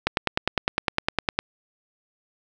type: click train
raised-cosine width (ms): 0.3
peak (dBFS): -4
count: 14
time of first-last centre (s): 0.07-1.39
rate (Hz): 9.85
effects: none